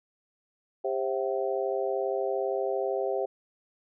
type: harmonic tone with a mistuned harmonic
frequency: 132.7 Hz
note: C3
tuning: 25 cents sharp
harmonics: 3 / 4 / 5 / 6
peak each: -30 / -31 / -33 / -36 dBFS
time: 0.84-3.26 s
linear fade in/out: 10 ms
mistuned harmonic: 6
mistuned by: -78 cents
effects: none